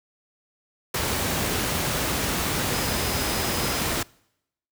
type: tone in noise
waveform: sine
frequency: 5060 Hz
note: D#8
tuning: 28 cents sharp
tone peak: -36 dBFS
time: 2.73-3.81 s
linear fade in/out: 5 ms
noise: pink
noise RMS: -25 dBFS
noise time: 0.94-4.03 s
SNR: -14 dB
effects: noise-tail reverb RT60 0.8 s tail -25 dB re dry + high-pass 60 Hz 12 dB/octave